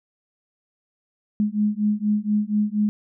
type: beating tone pair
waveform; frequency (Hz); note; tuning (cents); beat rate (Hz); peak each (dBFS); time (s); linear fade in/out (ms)
sine; 207.7 / 211.9; G#3 / G#3; 0 / +35; 4.2; -22; 1.4-2.89; 0
effects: none